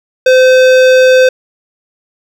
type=tone with hard clipping; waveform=sine; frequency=514 Hz; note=C5; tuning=31 cents flat; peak=-5 dBFS; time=0.26-1.29 s; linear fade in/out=5 ms; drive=16 dB; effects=none